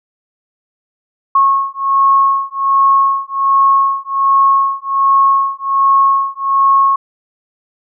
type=beating tone pair; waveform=sine; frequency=1093 / 1094.3 Hz; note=C#6 / C#6; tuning=-25 / -23 cents; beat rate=1.3 Hz; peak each=-12 dBFS; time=1.35-6.96 s; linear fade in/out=5 ms; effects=none